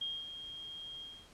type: tone with ADSR envelope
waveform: sine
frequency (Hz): 3231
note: G#7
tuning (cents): -48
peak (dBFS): -34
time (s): 0.01-1.29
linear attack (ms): 6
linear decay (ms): 240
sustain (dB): -9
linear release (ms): 280
effects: pink hiss -60 dBFS RMS until 1.33 s + low-pass 9000 Hz 12 dB/octave